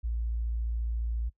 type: tone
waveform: sine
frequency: 57.2 Hz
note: A#1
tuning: 32 cents flat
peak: -28 dBFS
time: 0.03-1.3 s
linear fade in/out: 20 ms
effects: noise-tail reverb RT60 0.1 s tail -20 dB re dry